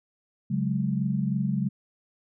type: chord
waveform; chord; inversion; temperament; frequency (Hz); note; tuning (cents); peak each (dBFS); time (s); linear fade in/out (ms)
sine; C# suspended fourth; none; just; 138.59 / 184.79 / 207.9; C#3 / F#3 / G#3; 0 / -2 / +2; -28; 0.5-1.69; 10
effects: none